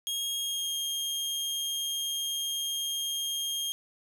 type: tone with pitch glide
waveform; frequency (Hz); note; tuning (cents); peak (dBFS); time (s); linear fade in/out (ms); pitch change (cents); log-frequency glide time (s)
sawtooth; 3261 to 3224; G#7 to G7; -32 to +48; -27; 0.07-3.72; 0; -20; 0.38-0.77
effects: none